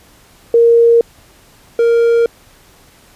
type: tone pair in turn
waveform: sine / triangle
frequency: 466.2 / 466.2 Hz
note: A#4 / A#4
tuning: 0 / 0 cents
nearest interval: unison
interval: 0 cents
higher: neither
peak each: -5 / -6 dBFS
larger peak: first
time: 0.54-1.01 / 1.79-2.26 s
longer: neither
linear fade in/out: 2 ms
effects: pink hiss -46 dBFS RMS until 3.15 s + resampled to 32000 Hz